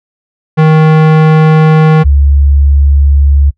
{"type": "tone pair in turn", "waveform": ["square", "sine"], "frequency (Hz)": [156.8, 70.47], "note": ["D#3", "C#2"], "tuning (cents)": [14, 29], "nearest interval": "octave + major second", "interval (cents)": 1385, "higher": "first", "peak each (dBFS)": -3, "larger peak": "neither", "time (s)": [[0.57, 2.04], [2.04, 3.51]], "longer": "neither", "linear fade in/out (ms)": 20, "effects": ["noise-tail reverb RT60 0.1 s tail -23 dB re dry", "low-pass 2000 Hz 12 dB/octave"]}